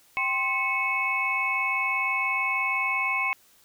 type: tone cluster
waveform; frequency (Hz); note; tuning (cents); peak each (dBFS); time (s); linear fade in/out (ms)
sine; 781 / 1054 / 2207 / 2583; G5 / C6 / C#7 / E7; -7 / +12 / -8 / -36; -35 / -29 / -26 / -30; 0.17-3.33; 0
effects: white hiss -59 dBFS RMS until 3.64 s